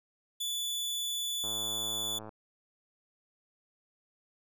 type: tone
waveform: sawtooth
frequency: 3465 Hz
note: A7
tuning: 27 cents flat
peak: -29 dBFS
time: 0.4-2.19 s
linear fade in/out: 10 ms
type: click train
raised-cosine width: 1 ms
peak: -31 dBFS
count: 93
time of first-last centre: 1.44-2.292 s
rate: 108 Hz
effects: none